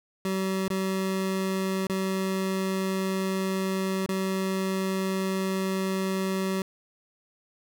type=tone with dropouts; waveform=25% pulse; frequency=190.5 Hz; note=G3; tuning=49 cents flat; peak=-22 dBFS; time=0.25-6.62 s; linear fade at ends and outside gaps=2 ms; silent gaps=0.681-0.702 / 1.869-1.897 / 4.062-4.089 s; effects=none